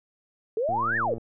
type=exponential two-way sweep; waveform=sine; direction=up then down; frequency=420 to 1870 to 420 Hz; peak=-23 dBFS; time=0.57-1.14 s; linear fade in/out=2 ms; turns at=0.97 s
type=click train; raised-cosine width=2 ms; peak=-25 dBFS; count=57; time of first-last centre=0.69-1.181 s; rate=114 Hz
effects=none